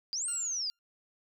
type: linear two-way sweep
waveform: sine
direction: up then down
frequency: 4647 to 8580 to 4647 Hz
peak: -31 dBFS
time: 0.13-0.7 s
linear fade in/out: 0 ms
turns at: 0.27 s
type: tone with exponential decay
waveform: 15% pulse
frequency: 1396.9 Hz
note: F6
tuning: in tune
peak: -37 dBFS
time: 0.28-0.79 s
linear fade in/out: 1 ms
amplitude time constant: 110 ms
effects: none